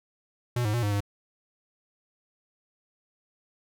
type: tone with pitch steps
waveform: square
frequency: 121.7 / 105.7 / 119.8 / 103 / 101.5 Hz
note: B2 / G#2 / A#2 / G#2 / G#2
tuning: -25 / +31 / +48 / -14 / -39 cents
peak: -25 dBFS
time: 0.56-1.005 s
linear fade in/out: 5 ms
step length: 89 ms
effects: none